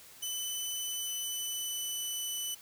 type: tone with pitch glide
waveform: 15% pulse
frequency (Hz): 3006 to 2989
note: F#7 to F#7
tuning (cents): +27 to +17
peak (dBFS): -27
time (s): 0.22-2.55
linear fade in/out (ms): 10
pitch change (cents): -10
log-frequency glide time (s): 0.71-1.96
effects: white hiss -54 dBFS RMS until 2.61 s